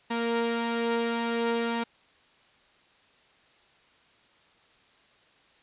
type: tone pair together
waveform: sawtooth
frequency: 232.2 / 466.2 Hz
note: A#3 / A#4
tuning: -7 / 0 cents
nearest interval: octave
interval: 1207 cents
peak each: -25 / -25 dBFS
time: 0.1-1.84 s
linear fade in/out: 10 ms
effects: white hiss -61 dBFS RMS until 5.62 s + resampled to 8000 Hz